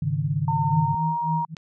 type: chord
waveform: sine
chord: Ab suspended fourth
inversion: none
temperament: equal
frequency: 103.83 / 138.59 / 155.56 Hz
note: Ab2 / Db3 / Eb3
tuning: 0 / 0 / 0 cents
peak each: -30 / -25 / -25 dBFS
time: 0.02-0.95 s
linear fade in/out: 5 ms
type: tone with pitch glide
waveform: sine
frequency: 909 to 942.7 Hz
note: A#5 to A#5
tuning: -44 to +19 cents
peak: -23 dBFS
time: 0.48-1.45 s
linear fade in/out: 2 ms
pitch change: +63 cents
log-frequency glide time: 0.66-1.19 s
type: tone with tremolo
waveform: sine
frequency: 160 Hz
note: D#3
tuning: 49 cents sharp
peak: -22 dBFS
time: 0.71-1.55 s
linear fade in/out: 10 ms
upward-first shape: sine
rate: 3.6 Hz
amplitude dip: 100%
type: click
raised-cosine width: 0.2 ms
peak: -22 dBFS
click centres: 1.568 s
effects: none